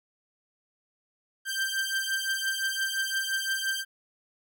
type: beating tone pair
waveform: sawtooth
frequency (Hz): 1568 / 1573.8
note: G6 / G6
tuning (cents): 0 / +6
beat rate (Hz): 5.8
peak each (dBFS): -27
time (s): 1.45-3.85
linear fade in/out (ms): 50
effects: none